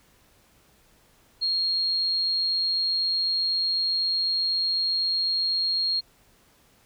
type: tone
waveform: sine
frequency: 4258 Hz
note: C8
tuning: 30 cents sharp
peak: -22 dBFS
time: 1.41-6.01 s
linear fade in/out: 20 ms
effects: pink hiss -60 dBFS RMS until 6.85 s